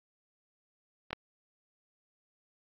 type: clicks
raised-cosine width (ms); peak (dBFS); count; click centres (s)
0.3; -25 / -15; 2; 1.107 / 1.13
effects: low-pass 5000 Hz 12 dB/octave + AAC 32 kbps